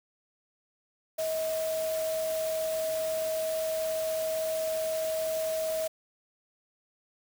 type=tone in noise; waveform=sine; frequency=638 Hz; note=D#5; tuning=43 cents sharp; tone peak=-28 dBFS; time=1.18-5.88 s; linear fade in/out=10 ms; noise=white; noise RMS=-40 dBFS; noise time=1.18-5.88 s; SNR=+9 dB; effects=none